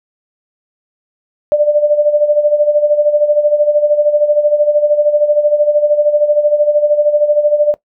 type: tone with tremolo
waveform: sine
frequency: 593 Hz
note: D5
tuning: 17 cents sharp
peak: -5 dBFS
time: 1.52-7.74 s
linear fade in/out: 0 ms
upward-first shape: sine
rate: 13 Hz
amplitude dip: 70%
effects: noise-tail reverb RT60 0.1 s tail -18 dB re dry